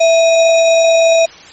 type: tone with sample-and-hold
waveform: sine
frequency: 659.3 Hz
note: E5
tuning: in tune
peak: -6 dBFS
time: 0-1.26 s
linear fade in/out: 10 ms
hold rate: 3150 Hz
effects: white hiss -36 dBFS RMS until 1.52 s + MP3 32 kbps